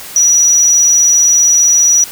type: tone with amplitude modulation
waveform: sine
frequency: 5840 Hz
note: F#8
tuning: 24 cents flat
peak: -4 dBFS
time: 0.16-2.04 s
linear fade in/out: 2 ms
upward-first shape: sine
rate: 155 Hz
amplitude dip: 30%
effects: white hiss -29 dBFS RMS until 2.11 s